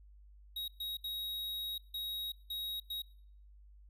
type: tone bursts at uneven times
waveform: square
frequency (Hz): 3796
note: A#7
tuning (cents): +31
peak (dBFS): -38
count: 6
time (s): 0.56-0.68 / 0.8-0.97 / 1.04-1.78 / 1.94-2.32 / 2.5-2.8 / 2.9-3.02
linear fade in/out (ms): 5
effects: noise-tail reverb RT60 0.6 s tail -21 dB re dry + added 50 Hz sine -55 dBFS peak until 3.89 s